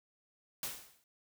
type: noise with exponential decay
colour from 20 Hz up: white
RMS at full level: -36 dBFS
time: 0.63-1.04 s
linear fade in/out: 1 ms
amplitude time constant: 89 ms
effects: none